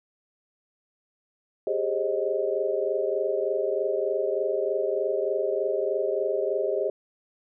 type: chord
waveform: sine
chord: Ab major seventh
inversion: third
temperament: equal with one note detuned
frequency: 392 / 415.3 / 536.7 / 622.3 Hz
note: G4 / Ab4 / C5 / Eb5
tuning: 0 / 0 / +44 / 0 cents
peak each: -29 dBFS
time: 1.67-6.9 s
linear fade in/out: 2 ms
effects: none